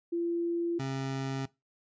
sine / 25% pulse tone pair in turn, 341 / 134.59 Hz, F4 / C3, -41 / +49 cents, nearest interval octave + major third, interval 1610 cents, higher first, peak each -28 dBFS, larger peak neither, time 0.12-0.79 / 0.79-1.46 s, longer neither, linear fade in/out 10 ms, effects noise-tail reverb RT60 0.2 s tail -19 dB re dry + resampled to 16000 Hz

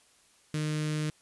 sawtooth tone with notch filter, 152.9 Hz, D#3, 30 cents flat, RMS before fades -31 dBFS, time 0.54-1.1 s, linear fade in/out 2 ms, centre 810 Hz, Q 0.76, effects white hiss -63 dBFS RMS until 1.21 s + resampled to 24000 Hz

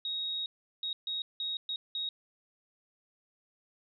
sine tone bursts at uneven times, 3772 Hz, A#7, 20 cents sharp, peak -32 dBFS, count 6, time 0.05-0.46 / 0.83-0.93 / 1.07-1.22 / 1.4-1.57 / 1.69-1.76 / 1.95-2.09 s, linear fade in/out 2 ms, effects none

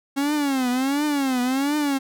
45% pulse tone with vibrato, 272.1 Hz, C#4, 32 cents flat, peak -20 dBFS, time 0.16-1.99 s, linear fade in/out 20 ms, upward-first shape triangle, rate 1.4 Hz, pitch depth 190 cents each way, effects none

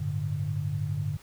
sine chord, G suspended second, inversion none, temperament equal, 98 / 110 / 146.83 Hz, G2 / A2 / D3, 0 / 0 / 0 cents, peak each -32 / -34 / -30 dBFS, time 0-1.17 s, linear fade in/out 10 ms, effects pink hiss -54 dBFS RMS until 1.22 s

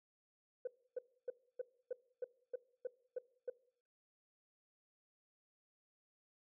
sine tone bursts, 498.1 Hz, B4, 15 cents sharp, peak -36 dBFS, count 10, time 0.65-3.5 s, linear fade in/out 5 ms, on 24 ms, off 290 ms, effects noise-tail reverb RT60 0.6 s tail -21 dB re dry + tanh soft clip ceiling -34 dBFS

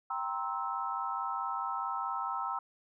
sine chord, C dominant seventh, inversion second, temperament just, 784.9 / 941.9 / 1046.5 / 1308.1 Hz, G5 / Bb5 / C6 / E6, +2 / +18 / 0 / -14 cents, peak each -39 / -38 / -39 / -36 dBFS, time 0.1-2.59 s, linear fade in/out 5 ms, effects none

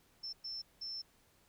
sine tone bursts at uneven times, 5340 Hz, E8, 22 cents sharp, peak -40 dBFS, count 3, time 0.23-0.33 / 0.44-0.62 / 0.81-1.02 s, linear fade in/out 10 ms, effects pink hiss -69 dBFS RMS until 1.48 s

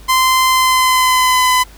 sawtooth tone with pitch glide, 1036 to 1009.4 Hz, C6 to B5, -17 to +38 cents, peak -6 dBFS, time 0.08-1.64 s, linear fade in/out 20 ms, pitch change -45 cents, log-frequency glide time 0.49-1.52 s, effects added 50 Hz sine -37 dBFS peak until 1.77 s + pink hiss -43 dBFS RMS until 1.77 s

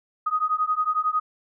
sine beating tone pair, 1244 / 1255 Hz, D#6 / D#6, -1 / +15 cents, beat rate 11 Hz, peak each -24 dBFS, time 0.26-1.2 s, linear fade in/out 10 ms, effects none

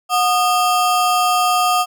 square ring-modulated tone, 979 Hz, B5, 15 cents flat, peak -11 dBFS, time 0.09-1.86 s, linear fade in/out 50 ms, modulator 252 Hz, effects none

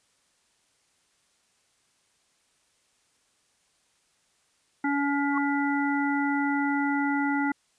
harmonic tone, 283.3 Hz, C#4, 38 cents sharp, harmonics 1 / 3 / 5 / 7, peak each -25 / -30 / -32 / -33 dBFS, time 4.84-7.52 s, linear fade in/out 5 ms
sine tone with exponential growth, 1108.7 Hz, C#6, in tune, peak -23 dBFS, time 5.3-5.38 s, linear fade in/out 1 ms, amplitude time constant 17 ms
effects white hiss -68 dBFS RMS until 7.78 s + resampled to 22050 Hz

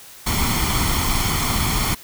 pink noise with comb filter, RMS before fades -20 dBFS, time 0.26-1.95 s, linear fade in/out 10 ms, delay 0.92 ms, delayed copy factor +0.65, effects white hiss -42 dBFS RMS until 2.03 s

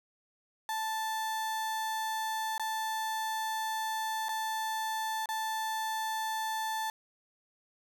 35% pulse tone with dropouts, 880 Hz, A5, in tune, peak -30 dBFS, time 0.69-6.9 s, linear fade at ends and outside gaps 1 ms, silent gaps 2.58-2.596 / 4.285-4.291 / 5.258-5.289 s, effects none

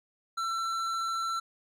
sine tone with hard clipping, 1343 Hz, E6, 32 cents sharp, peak -31 dBFS, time 0.37-1.4 s, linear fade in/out 10 ms, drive 11 dB, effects none

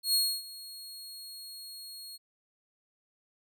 sawtooth tone with ADSR envelope, 4300 Hz, C8, 47 cents sharp, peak -20 dBFS, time 0.03-2.18 s, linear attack 110 ms, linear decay 280 ms, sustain -20 dB, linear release 27 ms, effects none

